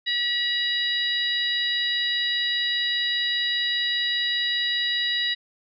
harmonic tone, 965 Hz, B5, 40 cents flat, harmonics 2 / 3 / 4 / 5, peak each -27 / -32 / -24 / -34 dBFS, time 0.06-5.35 s, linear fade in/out 20 ms, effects none

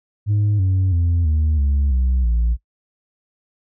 sine tone with pitch steps, 103.83 / 94.12 / 85.32 / 77.34 / 70.1 / 63.55 / 57.6 Hz, G#2 / F#2 / F2 / D#2 / C#2 / C2 / A#1, 0 / +30 / -40 / -10 / +20 / -50 / -20 cents, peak -12 dBFS, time 0.26-2.57 s, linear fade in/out 50 ms, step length 330 ms, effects noise-tail reverb RT60 0.1 s tail -20 dB re dry + tanh soft clip ceiling -13 dBFS

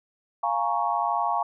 sine chord, Bb minor seventh, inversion second, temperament equal, 698.5 / 830.6 / 932.3 / 1108.7 Hz, F5 / Ab5 / Bb5 / Db6, 0 / 0 / 0 / 0 cents, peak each -28 dBFS, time 0.43-1.43 s, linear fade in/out 5 ms, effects none

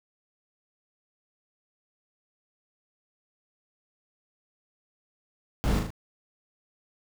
brown noise with echo, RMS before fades -26 dBFS, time 5.64-5.79 s, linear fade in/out 0 ms, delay 38 ms, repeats 3, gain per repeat -4 dB, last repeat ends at 5.904 s, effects none

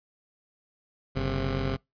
15% pulse tone pair together, 47.69 / 133 Hz, G1 / C3, -47 / +29 cents, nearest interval octave + tritone, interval 1776 cents, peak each -23 dBFS, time 1.15-1.77 s, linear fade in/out 20 ms, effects noise-tail reverb RT60 0.2 s tail -26 dB re dry + resampled to 11025 Hz

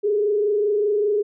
sine tone with frequency modulation, 415.8 Hz, G#4, 2 cents sharp, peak -17 dBFS, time 0.03-1.23 s, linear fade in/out 20 ms, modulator 25.1 Hz, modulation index 0.64, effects none

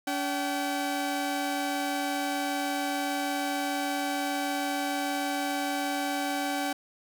sawtooth tone pair together, 284.9 / 768.1 Hz, C#4 / G5, +48 / -35 cents, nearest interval octave + perfect fourth, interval 1717 cents, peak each -27 dBFS, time 0.07-6.73 s, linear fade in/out 5 ms, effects none

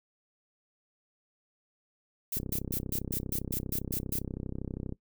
violet noise bursts, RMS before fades -33 dBFS, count 10, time 2.32-4.19 s, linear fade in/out 5 ms, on 70 ms, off 130 ms
click train, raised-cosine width 3 ms, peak -23 dBFS, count 84, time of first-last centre 2.37-4.924 s, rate 32.5 Hz
effects noise-tail reverb RT60 0.1 s tail -19 dB re dry

